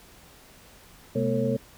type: tone cluster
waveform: sine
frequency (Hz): 127.6 / 214.6 / 243.6 / 450.3 / 548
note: C3 / A3 / B3 / A4 / C#5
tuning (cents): -43 / -43 / -24 / +40 / -20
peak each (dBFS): -29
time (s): 1.15-1.57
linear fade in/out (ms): 10
effects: pink hiss -52 dBFS RMS until 1.77 s